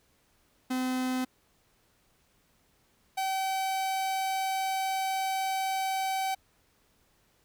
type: tone pair in turn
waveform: 45% pulse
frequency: 255.9 / 766.8 Hz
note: C4 / G5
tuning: -38 / -38 cents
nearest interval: octave + perfect fifth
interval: 1900 cents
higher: second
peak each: -28 dBFS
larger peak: neither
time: 0.7-1.25 / 3.17-6.35 s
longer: second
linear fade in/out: 10 ms
effects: pink hiss -68 dBFS RMS until 7.44 s